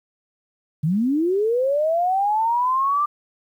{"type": "linear sweep", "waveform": "sine", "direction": "up", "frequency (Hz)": [142.9, 1193], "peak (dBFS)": -17, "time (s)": [0.83, 3.06], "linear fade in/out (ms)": 10, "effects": ["9-bit"]}